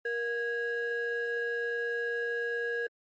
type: ring-modulated tone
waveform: triangle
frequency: 589 Hz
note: D5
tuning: 5 cents sharp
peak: -24 dBFS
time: 0.05-2.87 s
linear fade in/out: 5 ms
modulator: 1060 Hz
effects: tanh soft clip ceiling -20 dBFS + MP3 32 kbps